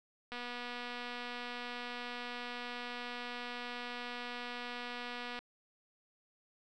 click train, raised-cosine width 0.3 ms, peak -27 dBFS, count 1233, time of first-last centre 0.32-5.39 s, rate 243 Hz, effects none

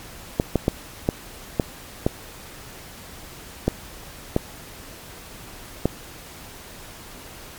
clicks, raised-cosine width 2 ms, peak -4 dBFS, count 9, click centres 0.399 / 0.557 / 0.681 / 1.089 / 1.598 / 2.065 / 3.68 / 4.364 / 5.856 s, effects pink hiss -41 dBFS RMS until 7.58 s + MP3 96 kbps

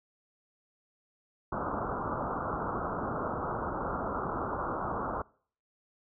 white low-pass noise, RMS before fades -34 dBFS, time 1.52-5.22 s, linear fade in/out 5 ms, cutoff 1400 Hz, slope 96 dB/octave, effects noise-tail reverb RT60 0.5 s tail -23 dB re dry

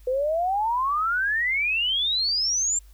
sine exponential sweep, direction up, 493.9 to 7459 Hz, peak -21 dBFS, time 0.07-2.79 s, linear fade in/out 5 ms, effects added 50 Hz sine -46 dBFS peak until 2.93 s + white hiss -61 dBFS RMS until 2.93 s

